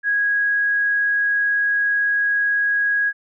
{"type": "tone", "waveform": "sine", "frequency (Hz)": 1653, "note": "G#6", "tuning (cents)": -9, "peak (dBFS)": -16, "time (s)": [0.03, 3.13], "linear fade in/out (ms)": 50, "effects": []}